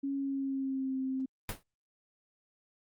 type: tone with pitch glide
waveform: sine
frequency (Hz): 276.4 to 263.2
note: C#4 to C4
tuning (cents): -5 to +10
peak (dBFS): -31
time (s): 0.03-1.26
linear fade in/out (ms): 10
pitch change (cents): -85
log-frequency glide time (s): 0.14-0.98
type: noise with exponential decay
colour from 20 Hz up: pink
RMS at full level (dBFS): -32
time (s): 1.49-1.63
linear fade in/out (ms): 1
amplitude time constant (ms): 29
effects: Opus 48 kbps